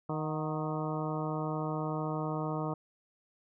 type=harmonic tone with a mistuned harmonic; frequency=155.56 Hz; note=D#3; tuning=in tune; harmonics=1 / 2 / 3 / 4 / 5 / 6 / 7 / 8; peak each=-35 / -38 / -40 / -41 / -42 / -43 / -43 / -44 dBFS; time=0.09-2.74 s; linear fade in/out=5 ms; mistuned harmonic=5; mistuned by=-54 cents; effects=none